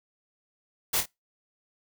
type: noise with echo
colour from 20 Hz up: white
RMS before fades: -26 dBFS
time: 0.93-1.01 s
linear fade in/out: 10 ms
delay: 25 ms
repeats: 2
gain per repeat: -7 dB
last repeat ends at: 1.06 s
effects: noise-tail reverb RT60 0.2 s tail -24 dB re dry